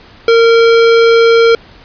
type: tone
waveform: square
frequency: 460.4 Hz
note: A#4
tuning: 22 cents flat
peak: -5 dBFS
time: 0.28-1.55 s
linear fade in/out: 2 ms
effects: pink hiss -39 dBFS RMS until 1.84 s + resampled to 11025 Hz